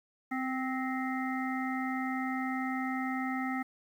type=harmonic tone with a mistuned harmonic; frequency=260 Hz; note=C4; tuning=11 cents flat; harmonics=1 / 3 / 5 / 7 / 8; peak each=-33 / -38 / -40 / -41 / -42 dBFS; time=0.31-3.63 s; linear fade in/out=10 ms; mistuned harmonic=7; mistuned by=+46 cents; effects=10-bit